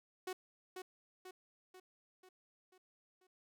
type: tone with echo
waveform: sawtooth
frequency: 370 Hz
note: F#4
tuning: in tune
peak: -36 dBFS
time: 0.27-0.33 s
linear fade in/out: 5 ms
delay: 490 ms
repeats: 6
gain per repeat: -5 dB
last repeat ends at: 3.27 s
effects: none